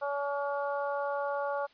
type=harmonic tone; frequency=283.6 Hz; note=C#4; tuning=40 cents sharp; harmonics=2 / 3 / 4 / 5; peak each=-32 / -36 / -38 / -40 dBFS; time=0.01-1.67 s; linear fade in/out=20 ms; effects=white hiss -62 dBFS RMS until 1.73 s + resampled to 11025 Hz